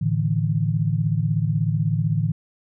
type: chord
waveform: sine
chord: A suspended fourth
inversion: none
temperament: equal with one note detuned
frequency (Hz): 110 / 146.83 / 162.92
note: A2 / D3 / E3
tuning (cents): 0 / 0 / -20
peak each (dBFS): -23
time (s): 0.01-2.32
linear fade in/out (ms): 10
effects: none